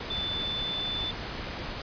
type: tone in noise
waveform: sine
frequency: 3516 Hz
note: A7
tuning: 2 cents flat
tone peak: -30 dBFS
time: 0.1-1.11 s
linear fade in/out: 5 ms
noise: pink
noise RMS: -36 dBFS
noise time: 0-1.82 s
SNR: +3 dB
effects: resampled to 11025 Hz